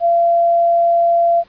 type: tone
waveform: sine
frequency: 683 Hz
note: F5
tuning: 39 cents flat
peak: -10 dBFS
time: 0-1.44 s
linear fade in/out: 50 ms
effects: pink hiss -51 dBFS RMS until 1.48 s + resampled to 11025 Hz